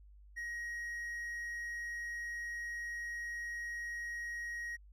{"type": "tone", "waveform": "triangle", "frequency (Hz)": 1889, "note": "A#6", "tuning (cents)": 22, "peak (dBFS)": -37, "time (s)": [0.36, 4.77], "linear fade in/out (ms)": 20, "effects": ["added 50 Hz sine -55 dBFS peak until 4.92 s"]}